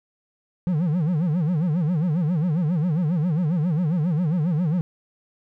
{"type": "tone with vibrato", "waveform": "triangle", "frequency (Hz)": 164.81, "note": "E3", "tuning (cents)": 0, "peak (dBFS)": -17, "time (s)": [0.67, 4.81], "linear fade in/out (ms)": 0, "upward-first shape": "sine", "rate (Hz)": 7.4, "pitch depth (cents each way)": 210, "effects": []}